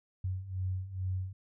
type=beating tone pair; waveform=sine; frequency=91.7 / 94 Hz; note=F#2 / F#2; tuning=-15 / +28 cents; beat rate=2.3 Hz; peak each=-38 / -34 dBFS; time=0.24-1.33 s; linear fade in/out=5 ms; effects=none